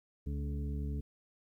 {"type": "harmonic tone with a mistuned harmonic", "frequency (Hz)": 71.5, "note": "D2", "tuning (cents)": -46, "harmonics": [1, 2, 3, 4, 6], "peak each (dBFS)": [-35, -41, -45, -47, -51], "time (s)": [0.26, 1.01], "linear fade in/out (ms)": 10, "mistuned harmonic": 2, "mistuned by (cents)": 22, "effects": ["12-bit"]}